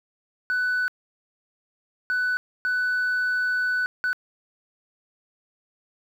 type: tone bursts at uneven times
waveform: sine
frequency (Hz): 1493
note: F#6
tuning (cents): +15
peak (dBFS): -19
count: 4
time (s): 0.5-0.88 / 2.1-2.37 / 2.65-3.86 / 4.04-4.13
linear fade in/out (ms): 0
effects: tanh soft clip ceiling -20 dBFS + 9-bit